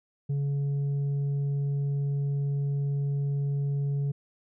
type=tone with tanh clipping; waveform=triangle; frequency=141.1 Hz; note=C#3; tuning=31 cents sharp; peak=-26 dBFS; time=0.29-4.12 s; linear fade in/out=10 ms; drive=8 dB; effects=none